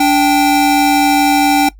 square tone pair together, 289.5 / 784 Hz, D4 / G5, -25 / 0 cents, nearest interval octave + perfect fourth, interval 1725 cents, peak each -12 dBFS, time 0-1.69 s, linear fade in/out 5 ms, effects noise-tail reverb RT60 0.1 s tail -19 dB re dry + added 49 Hz sine -36 dBFS peak until 1.79 s

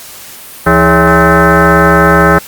sine tone with frequency modulation, 562 Hz, C#5, 24 cents sharp, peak -3 dBFS, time 0.66-2.39 s, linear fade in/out 10 ms, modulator 244 Hz, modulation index 4.5, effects white hiss -30 dBFS RMS until 2.47 s + Opus 48 kbps

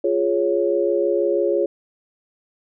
sine chord, Db major, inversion first, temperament equal, 349.2 / 415.3 / 554.4 Hz, F4 / Ab4 / Db5, 0 / 0 / 0 cents, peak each -21 dBFS, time 0.04-1.66 s, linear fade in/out 5 ms, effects none

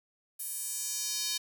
square tone with high-pass filter sweep, 340 Hz, F4, 46 cents flat, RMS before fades -35 dBFS, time 0.39-1.38 s, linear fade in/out 10 ms, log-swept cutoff 11000 to 4100 Hz, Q 1.8, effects 10-bit

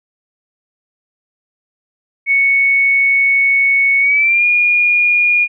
sine tone with pitch glide, 2217 to 2432 Hz, C#7 to D#7, 0 to -40 cents, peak -9 dBFS, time 2.26-5.48 s, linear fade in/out 50 ms, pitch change +160 cents, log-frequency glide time 4-4.45 s, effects none

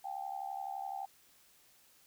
sine tone with amplitude modulation, 784 Hz, G5, in tune, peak -34 dBFS, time 0.04-1.06 s, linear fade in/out 10 ms, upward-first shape sine, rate 71.8 Hz, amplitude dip 85%, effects white hiss -65 dBFS RMS until 2.06 s

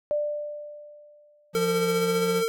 sine tone with exponential decay, 592 Hz, D5, 14 cents sharp, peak -21 dBFS, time 0.11-1.54 s, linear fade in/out 0 ms, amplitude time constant 310 ms
square tone with pitch glide, 174.61 to 177.25 Hz, F3 to F3, 0 to +26 cents, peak -29 dBFS, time 1.53-2.44 s, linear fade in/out 50 ms, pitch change +26 cents, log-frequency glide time 1.96-2.25 s
square tone with tremolo, 454.2 Hz, A#4, 45 cents flat, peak -22 dBFS, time 1.55-2.48 s, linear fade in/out 0 ms, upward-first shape sine, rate 15 Hz, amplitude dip 35%
effects none

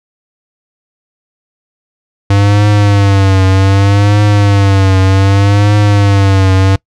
square tone with vibrato, 99.3 Hz, G2, 23 cents sharp, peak -6 dBFS, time 2.3-6.76 s, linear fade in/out 5 ms, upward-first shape triangle, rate 0.65 Hz, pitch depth 88 cents each way, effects noise-tail reverb RT60 0.1 s tail -24 dB re dry + low-pass 6000 Hz 12 dB/octave

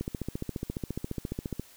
click train, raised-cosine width 3 ms, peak -19 dBFS, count 24, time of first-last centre 0.01-1.596 s, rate 14.5 Hz, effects white hiss -55 dBFS RMS until 1.76 s

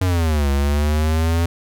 square exponential two-way sweep, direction down then up, 94.6 to 68.9 to 85.2 Hz, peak -16 dBFS, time 0.01-1.46 s, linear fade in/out 5 ms, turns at 0.5 s, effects none

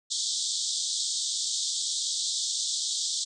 pink band-pass noise, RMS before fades -30 dBFS, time 0.1-3.25 s, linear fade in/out 20 ms, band 3400 to 8400 Hz, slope 96 dB/octave, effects none

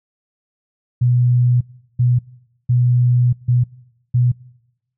sine tone bursts at uneven times, 123 Hz, B2, 7 cents flat, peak -11 dBFS, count 5, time 1.01-1.61 / 1.99-2.19 / 2.69-3.33 / 3.48-3.64 / 4.14-4.32 s, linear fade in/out 10 ms, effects noise-tail reverb RT60 0.9 s tail -23 dB re dry

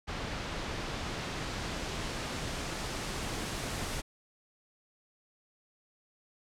pink noise with low-pass filter sweep, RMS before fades -37 dBFS, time 0.07-4.02 s, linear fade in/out 20 ms, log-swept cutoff 4200 to 10000 Hz, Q 0.74, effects none

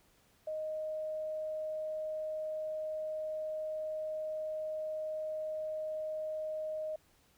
sine tone, 622 Hz, D#5, 1 cent flat, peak -35 dBFS, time 0.47-6.96 s, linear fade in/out 5 ms, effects pink hiss -68 dBFS RMS until 7.37 s

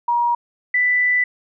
sine tone pair in turn, 952 / 1984.9 Hz, A#5 / B6, +36 / +8 cents, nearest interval octave + minor second, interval 1272 cents, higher second, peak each -15 / -14 dBFS, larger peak second, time 0.08-0.35 / 0.74-1.24 s, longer second, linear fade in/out 5 ms, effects none

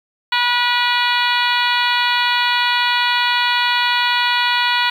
harmonic tone, 485.4 Hz, B4, 30 cents flat, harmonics 2 / 3 / 4 / 5 / 6 / 7 / 8 / 9, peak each -19 / -21 / -22 / -23 / -24 / -24 / -25 / -26 dBFS, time 0.32-4.9 s, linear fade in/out 5 ms, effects 7-bit

